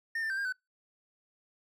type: tone with pitch steps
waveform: triangle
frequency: 1821 / 1784 / 1563 / 1607 / 1511 Hz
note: A#6 / A6 / G6 / G6 / F#6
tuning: -41 / +23 / -6 / +43 / +36 cents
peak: -29 dBFS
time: 0.15-0.525 s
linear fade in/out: 5 ms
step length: 75 ms
effects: noise-tail reverb RT60 0.2 s tail -26 dB re dry